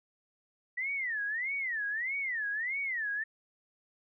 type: tone with vibrato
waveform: sine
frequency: 1921 Hz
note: B6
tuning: 48 cents flat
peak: -31 dBFS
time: 0.77-3.24 s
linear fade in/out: 10 ms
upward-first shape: sine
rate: 1.6 Hz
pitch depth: 270 cents each way
effects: none